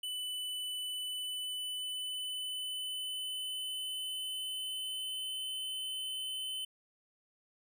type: tone with pitch glide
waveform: square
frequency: 2991 to 3043 Hz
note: F#7 to F#7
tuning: +18 to +48 cents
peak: -37 dBFS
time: 0.03-6.65 s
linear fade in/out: 5 ms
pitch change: +30 cents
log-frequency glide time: 0.87-5.41 s
effects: none